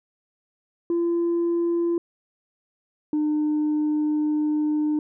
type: tone pair in turn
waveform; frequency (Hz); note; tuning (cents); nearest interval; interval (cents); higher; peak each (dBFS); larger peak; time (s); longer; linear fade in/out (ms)
sine; 341.2 / 302.2; F4 / D4; -40 / +50; major second; 210; first; -18; neither; 0.9-1.98 / 3.13-4.99; second; 2
effects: tanh soft clip ceiling -18 dBFS